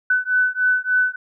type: beating tone pair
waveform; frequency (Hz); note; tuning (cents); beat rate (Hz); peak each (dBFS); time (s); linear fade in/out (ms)
sine; 1500 / 1503.4; F#6 / F#6; +23 / +27; 3.4; -19; 0.1-1.16; 5
effects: none